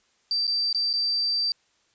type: tone with dropouts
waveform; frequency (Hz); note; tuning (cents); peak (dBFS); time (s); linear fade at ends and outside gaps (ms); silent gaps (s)
sine; 4675; D8; -9; -22; 0.31-1.52; 1; 0.469-0.477 / 0.728-0.747 / 0.93-0.937
effects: white hiss -66 dBFS RMS until 1.94 s + resampled to 16000 Hz